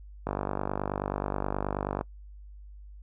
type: click train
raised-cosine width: 1 ms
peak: -15 dBFS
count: 87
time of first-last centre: 0.27-2.011 s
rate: 49.4 Hz
effects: noise-tail reverb RT60 0.1 s tail -24 dB re dry + added 50 Hz sine -44 dBFS peak until 3.02 s